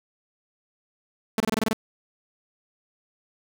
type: tone bursts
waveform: sawtooth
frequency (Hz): 220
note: A3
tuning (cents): 0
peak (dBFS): -17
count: 8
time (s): 1.38-1.731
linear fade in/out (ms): 2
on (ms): 22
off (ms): 25
effects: 9-bit